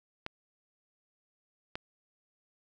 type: clicks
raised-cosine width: 0.3 ms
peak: -20 dBFS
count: 2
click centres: 0.264 / 1.755 s
effects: none